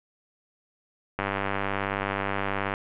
click train, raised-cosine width 0.5 ms, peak -12 dBFS, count 154, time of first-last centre 1.19-2.739 s, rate 98.8 Hz, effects resampled to 8000 Hz + 8-bit

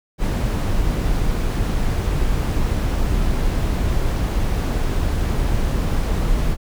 brown noise, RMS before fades -19 dBFS, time 0.18-6.57 s, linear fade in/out 50 ms, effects none

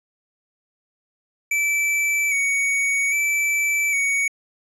square tone with vibrato, 2278 Hz, C#7, 47 cents sharp, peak -19 dBFS, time 1.51-4.28 s, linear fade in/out 5 ms, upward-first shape square, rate 0.62 Hz, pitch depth 31 cents each way, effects low-pass 11000 Hz 12 dB/octave

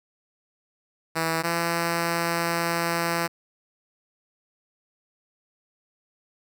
5% pulse tone pair in turn, 163.2 / 169.06 Hz, E3 / E3, -17 / +44 cents, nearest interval minor second, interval 61 cents, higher second, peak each -12 dBFS, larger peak neither, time 1.15-1.43 / 1.43-3.28 s, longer second, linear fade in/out 20 ms, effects none

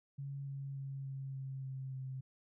sine tone with pitch steps, 139.1 / 137.82 / 136.55 / 135.3 / 134.05 / 132.82 / 131.6 Hz, C#3 / C#3 / C#3 / C#3 / C3 / C3 / C3, +6 / -10 / -26 / -42 / +42 / +26 / +10 cents, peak -40 dBFS, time 0.18-2.21 s, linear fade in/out 10 ms, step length 290 ms, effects none

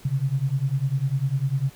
sine beating tone pair, 130.81 / 140.81 Hz, C3 / C#3, 0 / +27 cents, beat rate 10 Hz, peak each -24 dBFS, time 0.05-1.7 s, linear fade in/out 5 ms, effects pink hiss -50 dBFS RMS until 1.75 s

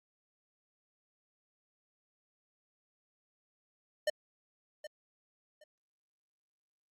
square tone with echo, 606 Hz, D#5, 46 cents flat, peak -28 dBFS, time 4.07-4.1 s, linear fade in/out 5 ms, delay 770 ms, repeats 2, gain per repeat -14 dB, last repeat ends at 5.64 s, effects low-pass 10000 Hz 12 dB/octave + Opus 48 kbps

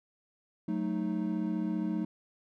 triangle chord, D# diminished, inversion first, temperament equal, 185 / 220 / 311.1 Hz, F#3 / A3 / D#4, 0 / 0 / 0 cents, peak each -32 dBFS, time 0.68-2.05 s, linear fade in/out 5 ms, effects none

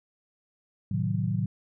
sine chord, A diminished seventh, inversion none, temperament equal, 110 / 130.81 / 155.56 / 185 Hz, A2 / C3 / Eb3 / Gb3, 0 / 0 / 0 / 0 cents, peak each -29 / -32 / -31 / -30 dBFS, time 0.91-1.46 s, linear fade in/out 5 ms, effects none

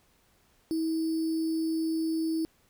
sine tone with sample-and-hold, 322.1 Hz, E4, 40 cents flat, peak -26 dBFS, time 0.71-2.45 s, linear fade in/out 0 ms, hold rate 4900 Hz, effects pink hiss -66 dBFS RMS until 2.69 s

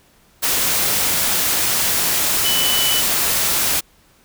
sine tone in noise, 2986 Hz, F#7, 15 cents sharp, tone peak -19 dBFS, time 2.44-3.02 s, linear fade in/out 20 ms, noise white, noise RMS -18 dBFS, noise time 0.42-3.81 s, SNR -4 dB, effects pink hiss -54 dBFS RMS until 4.24 s

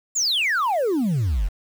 sine exponential sweep, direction down, 7459 to 38.89 Hz, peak -16 dBFS, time 0.15-1.49 s, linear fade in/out 20 ms, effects tanh soft clip ceiling -18 dBFS + 7-bit

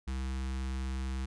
square tone with notch filter, 65.41 Hz, C2, in tune, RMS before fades -35 dBFS, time 0.07-1.26 s, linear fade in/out 10 ms, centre 560 Hz, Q 1.1, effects resampled to 22050 Hz

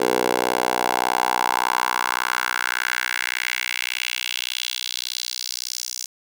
10% pulse tone with high-pass filter sweep, 61.74 Hz, B1, in tune, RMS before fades -24 dBFS, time 0-6.06 s, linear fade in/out 5 ms, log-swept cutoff 470 to 5900 Hz, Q 2.6, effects none

